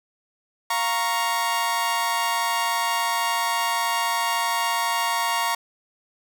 sawtooth chord, Bb minor, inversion second, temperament equal, 698.5 / 932.3 / 1108.7 Hz, F5 / Bb5 / Db6, 0 / 0 / 0 cents, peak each -26 / -20 / -23 dBFS, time 0.7-5.55 s, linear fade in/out 5 ms, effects none

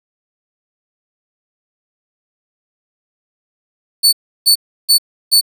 sawtooth tone bursts, 4475 Hz, C#8, 16 cents sharp, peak -4 dBFS, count 4, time 4.03-5.412 s, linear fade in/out 20 ms, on 98 ms, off 330 ms, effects none

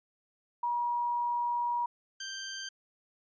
sine / 10% pulse tone pair in turn, 958 / 1569.6 Hz, A#5 / G6, +47 / +2 cents, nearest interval major sixth, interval 855 cents, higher second, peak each -28 dBFS, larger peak neither, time 0.63-1.86 / 2.2-2.69 s, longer first, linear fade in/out 5 ms, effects resampled to 16000 Hz

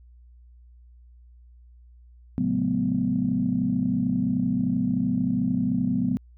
sine tone cluster, 116.3 / 140.6 / 186.7 / 216.4 / 249.6 Hz, A#2 / C#3 / F#3 / A3 / B3, -4 / +25 / +16 / -29 / +19 cents, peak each -33 / -33 / -26 / -29 / -24 dBFS, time 2.38-6.17 s, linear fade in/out 0 ms, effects tanh soft clip ceiling -11 dBFS + added 60 Hz sine -48 dBFS peak until 6.37 s

